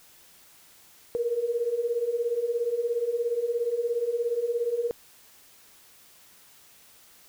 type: beating tone pair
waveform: sine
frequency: 460.5 / 477.5 Hz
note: A#4 / A#4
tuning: -21 / +42 cents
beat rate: 17 Hz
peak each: -30 / -26 dBFS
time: 1.15-4.91 s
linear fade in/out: 0 ms
effects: white hiss -55 dBFS RMS until 7.28 s